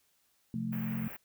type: chord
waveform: sine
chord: F major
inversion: second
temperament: equal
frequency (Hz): 130.81 / 174.61 / 220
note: C3 / F3 / A3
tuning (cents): 0 / 0 / 0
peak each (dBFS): -39 / -39 / -34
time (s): 0.54-1.08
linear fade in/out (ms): 2
type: band-stop noise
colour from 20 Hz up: white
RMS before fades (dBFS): -45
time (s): 0.72-1.17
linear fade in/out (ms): 10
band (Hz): 2600 to 15000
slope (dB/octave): 48
effects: white hiss -72 dBFS RMS until 1.24 s